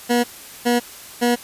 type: tone bursts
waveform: 20% pulse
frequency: 240.8 Hz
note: B3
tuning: 44 cents flat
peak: -10 dBFS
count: 3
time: 0.09-1.36 s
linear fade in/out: 20 ms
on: 150 ms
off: 410 ms
effects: white hiss -39 dBFS RMS until 1.43 s + resampled to 32000 Hz